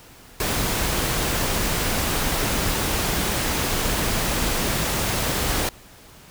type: noise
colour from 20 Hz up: pink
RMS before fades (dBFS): -23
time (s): 0.4-5.69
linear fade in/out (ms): 2
effects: pink hiss -47 dBFS RMS until 6.3 s